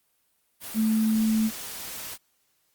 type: tone in noise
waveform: sine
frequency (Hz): 220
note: A3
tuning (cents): 0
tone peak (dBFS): -20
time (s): 0.74-1.51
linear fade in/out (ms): 50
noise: white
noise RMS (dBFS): -37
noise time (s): 0.6-2.18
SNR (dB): +14
effects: white hiss -70 dBFS RMS until 2.74 s + Opus 32 kbps